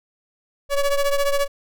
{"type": "ring-modulated tone", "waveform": "square", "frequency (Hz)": 284.2, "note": "C#4", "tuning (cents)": 43, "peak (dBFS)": -15, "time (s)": [0.69, 1.48], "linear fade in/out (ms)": 50, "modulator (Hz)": 277, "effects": []}